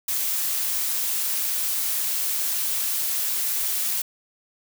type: noise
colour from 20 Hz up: blue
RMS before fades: -25 dBFS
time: 0.08-4.02 s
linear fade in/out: 5 ms
effects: none